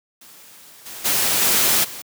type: noise with level steps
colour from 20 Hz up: white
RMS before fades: -45 / -35 / -19 / -17 / -34 dBFS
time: 0.21-2.02 s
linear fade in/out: 5 ms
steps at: 0.85 / 1.04 / 1.4 / 1.83 s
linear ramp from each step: 20 ms
effects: high-pass 100 Hz 12 dB/octave